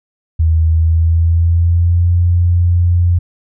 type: tone with pitch glide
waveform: sine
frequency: 80.6 to 87.39 Hz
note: E2 to F2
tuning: -38 to +2 cents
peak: -8 dBFS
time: 0.39-3.19 s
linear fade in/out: 10 ms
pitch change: +140 cents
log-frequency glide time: 0.7-2.13 s
effects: none